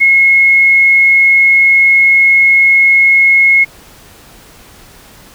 sine tone, 2169 Hz, C#7, 38 cents flat, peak -4 dBFS, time 0-3.65 s, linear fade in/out 20 ms, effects pink hiss -39 dBFS RMS until 5.34 s

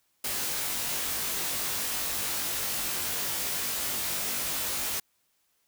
white noise with comb filter, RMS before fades -31 dBFS, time 0.24-5 s, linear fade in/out 5 ms, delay 20 ms, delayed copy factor +0.9, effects white hiss -72 dBFS RMS until 5.67 s

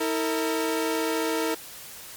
sawtooth tone pair together, 322.2 / 455.7 Hz, E4 / A#4, -39 / -39 cents, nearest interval tritone, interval 600 cents, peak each -23 dBFS, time 0-1.55 s, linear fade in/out 10 ms, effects white hiss -42 dBFS RMS until 2.16 s + MP3 96 kbps

